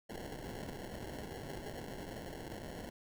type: noise with sample-and-hold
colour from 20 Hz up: white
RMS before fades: -45 dBFS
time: 0.09-2.9 s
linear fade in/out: 10 ms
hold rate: 1225 Hz
effects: none